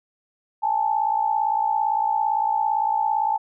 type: tone pair together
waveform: sine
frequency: 822.3 / 880 Hz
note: G#5 / A5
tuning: -17 / 0 cents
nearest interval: minor second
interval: 117 cents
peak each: -23 / -21 dBFS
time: 0.62-3.38 s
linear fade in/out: 20 ms
effects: none